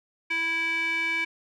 square tone with band-pass filter, 329.6 Hz, E4, in tune, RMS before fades -27 dBFS, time 0.3-1.25 s, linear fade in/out 10 ms, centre 2200 Hz, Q 7.6, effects none

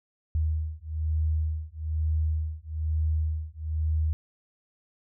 sine beating tone pair, 77.78 / 78.88 Hz, D#2 / D#2, 0 / +24 cents, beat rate 1.1 Hz, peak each -28 dBFS, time 0.35-4.13 s, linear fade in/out 0 ms, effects none

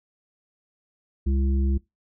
harmonic tone, 67.5 Hz, C#2, 45 cents flat, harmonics 1 / 3 / 5, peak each -20 / -30 / -34 dBFS, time 1.26-1.78 s, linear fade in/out 10 ms, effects noise-tail reverb RT60 0.2 s tail -23 dB re dry

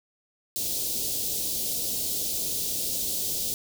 white band-stop noise, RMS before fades -29 dBFS, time 0.56-3.54 s, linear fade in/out 0 ms, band 560 to 3600 Hz, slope 24 dB/octave, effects none

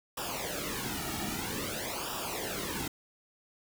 pink noise with flanger, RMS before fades -36 dBFS, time 0.17-2.88 s, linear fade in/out 5 ms, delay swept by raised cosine 0.47 to 1.97 ms, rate 0.51 Hz, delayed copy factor -0.8, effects none

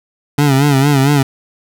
25% pulse tone with vibrato, 140 Hz, C#3, 18 cents sharp, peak -5 dBFS, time 0.38-1.23 s, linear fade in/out 5 ms, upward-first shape sine, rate 4.4 Hz, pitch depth 90 cents each way, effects none

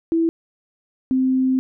sine tone pair in turn, 329.6 / 260.1 Hz, E4 / C4, 0 / -10 cents, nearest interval major third, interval 410 cents, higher first, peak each -15 / -15 dBFS, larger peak neither, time 0.12-0.29 / 1.11-1.59 s, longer second, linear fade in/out 0 ms, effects none

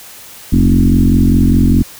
sine tone with frequency modulation, 150 Hz, D3, 37 cents sharp, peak -6 dBFS, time 0.52-1.83 s, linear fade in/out 10 ms, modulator 44.9 Hz, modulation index 3.1, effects white hiss -35 dBFS RMS until 1.99 s

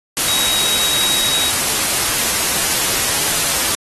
sine tone in noise, 3813 Hz, A#7, 38 cents sharp, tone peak -18 dBFS, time 0.28-1.5 s, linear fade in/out 0 ms, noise white, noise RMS -17 dBFS, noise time 0.17-3.75 s, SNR -4 dB, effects AAC 32 kbps

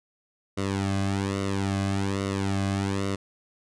sawtooth tone with flanger, 98 Hz, G2, in tune, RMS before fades -27 dBFS, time 0.57-3.16 s, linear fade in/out 10 ms, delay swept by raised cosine 1.2 to 2.2 ms, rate 1.2 Hz, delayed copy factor -0.95, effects resampled to 22050 Hz

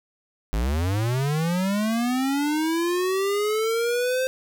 square linear sweep, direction up, 48.88 to 523.3 Hz, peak -22 dBFS, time 0.53-4.27 s, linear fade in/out 0 ms, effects none

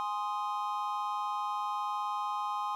triangle chord, Ab major, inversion none, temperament equal, 830.6 / 1046.5 / 1244.5 Hz, Ab5 / C6 / Eb6, 0 / 0 / 0 cents, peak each -34 / -33 / -36 dBFS, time 0-2.75 s, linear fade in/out 0 ms, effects none

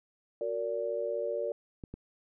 sine chord, Gb augmented, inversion none, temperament just, 370 / 462.5 / 578.1 Hz, Gb4 / Bb4 / D5, 0 / -14 / -27 cents, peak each -39 / -34 / -33 dBFS, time 0.41-1.52 s, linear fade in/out 2 ms
clicks, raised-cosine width 3 ms, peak -28 dBFS, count 2, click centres 1.838 / 1.94 s
effects none

